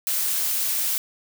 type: noise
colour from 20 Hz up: blue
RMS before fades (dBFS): -24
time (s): 0.07-0.98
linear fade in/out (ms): 0
effects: none